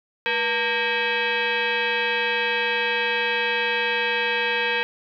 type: tone with frequency modulation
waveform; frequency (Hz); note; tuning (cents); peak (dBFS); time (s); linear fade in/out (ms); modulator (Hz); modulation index
sine; 481.7; B4; -43; -20; 0.26-4.83; 0; 696; 4
effects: none